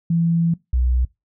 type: tone pair in turn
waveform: sine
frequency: 167.6 / 62.18 Hz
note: E3 / B1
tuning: +29 / +12 cents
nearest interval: octave + perfect fourth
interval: 1717 cents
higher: first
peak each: -15 dBFS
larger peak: neither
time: 0.1-0.54 / 0.73-1.05 s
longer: first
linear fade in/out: 5 ms
effects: noise-tail reverb RT60 0.2 s tail -21 dB re dry